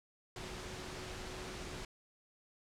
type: tone in noise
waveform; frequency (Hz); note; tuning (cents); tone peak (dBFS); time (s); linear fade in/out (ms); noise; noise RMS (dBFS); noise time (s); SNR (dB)
sine; 369.2; F#4; -4; -51; 0.36-1.85; 2; pink; -45; 0.36-1.85; -9
effects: low-pass 7000 Hz 12 dB/octave